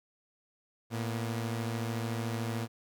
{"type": "tone pair together", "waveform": "sawtooth", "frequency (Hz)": [113.2, 239.9], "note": ["A2", "A#3"], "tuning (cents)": [50, 50], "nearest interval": "octave + minor second", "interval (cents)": 1300, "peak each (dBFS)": [-29, -35], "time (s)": [0.9, 2.68], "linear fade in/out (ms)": 50, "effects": []}